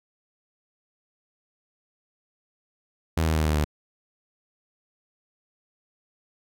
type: tone with pitch steps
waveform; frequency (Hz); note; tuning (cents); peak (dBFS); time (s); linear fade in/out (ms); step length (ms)
sawtooth; 80.8 / 79.37 / 77.96 / 76.57 / 75.22; E2 / D#2 / D#2 / D#2 / D2; -34 / +35 / +4 / -27 / +42; -17; 3.17-3.645; 5; 95
effects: none